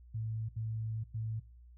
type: tone bursts at uneven times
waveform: sine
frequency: 111 Hz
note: A2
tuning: 16 cents sharp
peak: -34 dBFS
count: 3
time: 0.14-0.49 / 0.56-1.04 / 1.14-1.4 s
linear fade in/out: 10 ms
effects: noise-tail reverb RT60 0.6 s tail -25 dB re dry + added 60 Hz sine -53 dBFS peak until 1.77 s